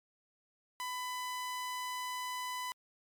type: tone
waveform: sawtooth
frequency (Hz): 1000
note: B5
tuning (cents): +21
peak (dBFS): -33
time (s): 0.8-2.72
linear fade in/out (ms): 0
effects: MP3 96 kbps